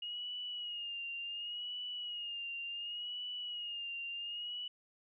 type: tone with vibrato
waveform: sine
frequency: 2867 Hz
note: F7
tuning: 45 cents sharp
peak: -39 dBFS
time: 0.02-4.68 s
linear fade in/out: 5 ms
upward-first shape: sine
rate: 0.69 Hz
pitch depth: 55 cents each way
effects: none